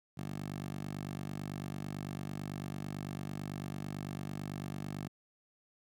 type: tone with high-pass filter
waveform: 10% pulse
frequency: 49 Hz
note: G1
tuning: in tune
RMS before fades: -41 dBFS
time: 0.17-5.08 s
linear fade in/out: 10 ms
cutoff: 140 Hz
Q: 1.8
effects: none